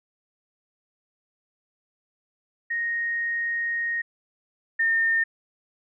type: tone pair in turn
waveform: sine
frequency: 1864.7 / 1820 Hz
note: A#6 / A#6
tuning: 0 / -42 cents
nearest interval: unison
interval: 42 cents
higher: first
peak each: -24 / -19 dBFS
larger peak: second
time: 2.7-4.02 / 4.79-5.24 s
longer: first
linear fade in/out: 10 ms
effects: none